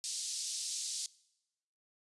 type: band-pass noise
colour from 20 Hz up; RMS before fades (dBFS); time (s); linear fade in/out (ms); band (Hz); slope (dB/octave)
pink; -39; 0.04-1.06; 0; 4500 to 9000; 24
effects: noise-tail reverb RT60 0.9 s tail -22 dB re dry + resampled to 24000 Hz